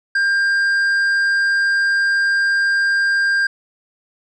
triangle tone with tanh clipping, 1597 Hz, G6, 32 cents sharp, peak -15 dBFS, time 0.15-3.47 s, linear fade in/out 5 ms, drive 10 dB, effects none

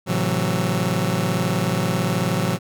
sawtooth chord, F# half-diminished seventh, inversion first, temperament just, 111 / 133.2 / 166.5 / 185 Hz, A2 / C3 / E3 / F#3, +16 / +31 / +18 / 0 cents, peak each -22 / -22 / -20 / -20 dBFS, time 0.06-2.59 s, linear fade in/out 50 ms, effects none

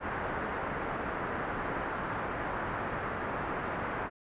white low-pass noise, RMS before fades -35 dBFS, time 0-4.1 s, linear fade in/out 50 ms, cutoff 1600 Hz, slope 24 dB/octave, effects resampled to 8000 Hz

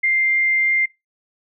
sine tone, 2099 Hz, C7, 5 cents sharp, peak -15 dBFS, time 0.03-0.86 s, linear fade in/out 10 ms, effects noise-tail reverb RT60 0.2 s tail -21 dB re dry

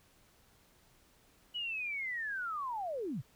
sine linear sweep, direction down, 2960 to 98 Hz, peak -35 dBFS, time 1.54-3.22 s, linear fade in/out 20 ms, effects pink hiss -66 dBFS RMS until 3.35 s

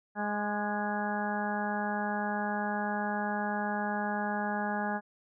harmonic tone with a mistuned harmonic, 207.7 Hz, G#3, in tune, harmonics 1 / 2 / 3 / 4 / 5 / 6 / 7 / 8, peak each -34 / -42 / -39 / -34 / -44 / -45 / -41 / -38 dBFS, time 0.15-5.01 s, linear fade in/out 50 ms, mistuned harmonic 6, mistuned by -39 cents, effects none

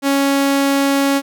sawtooth tone, 277.2 Hz, C#4, in tune, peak -9 dBFS, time 0.02-1.22 s, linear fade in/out 50 ms, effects none

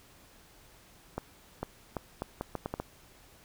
accelerating click train, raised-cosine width 1 ms, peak -19 dBFS, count 9, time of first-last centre 1.18-2.8 s, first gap 450 ms, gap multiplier 0.75, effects pink hiss -58 dBFS RMS until 3.44 s

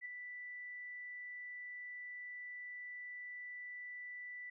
sine tone with ADSR envelope, 1975.5 Hz, B6, in tune, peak -40 dBFS, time 0.01-4.5 s, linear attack 45 ms, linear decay 6 ms, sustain -5 dB, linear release 6 ms, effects none

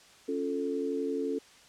sine chord, Db augmented, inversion none, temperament equal, 277.2 / 349.2 / 440 Hz, Db4 / F4 / A4, 0 / 0 / 0 cents, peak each -33 / -37 / -32 dBFS, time 0.28-1.39 s, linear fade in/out 10 ms, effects white hiss -56 dBFS RMS until 1.68 s + low-pass 7000 Hz 12 dB/octave

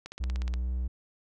click train, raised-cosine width 0.2 ms, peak -23 dBFS, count 9, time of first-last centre 0.06-0.539 s, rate 16.7 Hz
triangle tone with vibrato, 61.74 Hz, B1, in tune, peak -26 dBFS, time 0.2-0.88 s, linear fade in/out 10 ms, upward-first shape sine, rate 2.3 Hz, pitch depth 22 cents each way
effects none

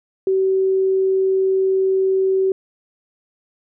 sine tone, 381.6 Hz, G4, 47 cents flat, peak -14 dBFS, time 0.27-2.52 s, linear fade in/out 2 ms, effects none

